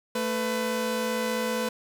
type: tone pair together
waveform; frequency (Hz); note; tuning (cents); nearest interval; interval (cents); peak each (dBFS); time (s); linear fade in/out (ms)
sawtooth; 222.5 / 500.3; A3 / B4; +20 / +22; octave + major second; 1402; -26 / -24; 0.15-1.69; 5
effects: none